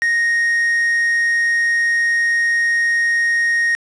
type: tone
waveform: triangle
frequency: 1864.7 Hz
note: A#6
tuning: in tune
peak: -12 dBFS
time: 0.02-3.75 s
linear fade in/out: 0 ms
effects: resampled to 22050 Hz + 7-bit